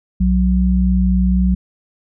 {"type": "tone pair together", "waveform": "sine", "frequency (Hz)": [61.4, 185.27], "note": ["B1", "F#3"], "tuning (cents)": [-9, 3], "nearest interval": "octave + perfect fifth", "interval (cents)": 1912, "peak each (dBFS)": -14, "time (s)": [0.2, 1.55], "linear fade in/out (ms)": 10, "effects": []}